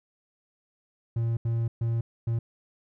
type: tone bursts at uneven times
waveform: triangle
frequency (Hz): 115.5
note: A#2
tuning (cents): -16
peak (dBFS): -22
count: 4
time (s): 1.16-1.37 / 1.45-1.68 / 1.81-2.01 / 2.27-2.39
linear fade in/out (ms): 5
effects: none